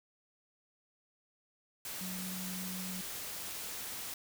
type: tone in noise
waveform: sine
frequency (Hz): 185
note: F#3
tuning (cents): 0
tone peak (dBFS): -41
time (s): 2.01-3.01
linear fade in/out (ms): 2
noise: white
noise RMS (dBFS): -42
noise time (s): 1.85-4.14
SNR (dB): -2
effects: none